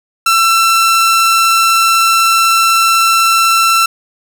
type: tone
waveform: sawtooth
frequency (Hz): 1342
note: E6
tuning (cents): +31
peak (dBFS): -4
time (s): 0.26-3.86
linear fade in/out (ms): 5
effects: none